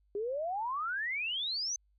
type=exponential sweep; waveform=sine; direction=up; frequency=394.9 to 6272 Hz; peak=-32 dBFS; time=0.15-1.76 s; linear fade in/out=2 ms; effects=added 50 Hz sine -67 dBFS peak until 1.98 s